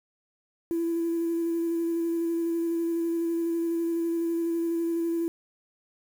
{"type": "tone with vibrato", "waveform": "triangle", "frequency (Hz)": 334.9, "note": "E4", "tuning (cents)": 27, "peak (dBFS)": -21, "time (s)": [0.71, 5.28], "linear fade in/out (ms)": 0, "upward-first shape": "square", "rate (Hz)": 12, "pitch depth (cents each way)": 11, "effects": ["tanh soft clip ceiling -22 dBFS", "8-bit"]}